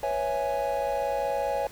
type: chord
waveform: triangle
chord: C# minor seventh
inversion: third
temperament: equal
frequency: 493.9 / 554.4 / 659.3 / 830.6 Hz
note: B4 / C#5 / E5 / G#5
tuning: 0 / 0 / 0 / 0 cents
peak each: -33 / -27 / -31 / -28 dBFS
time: 0.03-1.67 s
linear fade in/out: 2 ms
effects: added 50 Hz sine -48 dBFS peak until 1.71 s + pink hiss -48 dBFS RMS until 1.71 s